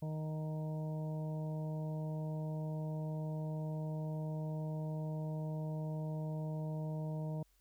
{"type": "harmonic tone with a mistuned harmonic", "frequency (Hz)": 155.56, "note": "D#3", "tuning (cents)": 0, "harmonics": [1, 2, 3, 4, 5, 6], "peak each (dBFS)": [-37, -50, -51, -48, -60, -55], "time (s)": [0.02, 7.43], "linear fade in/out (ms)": 5, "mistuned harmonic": 5, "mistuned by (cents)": -29, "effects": ["added 46 Hz sine -70 dBFS peak until 7.6 s", "white hiss -75 dBFS RMS until 7.6 s"]}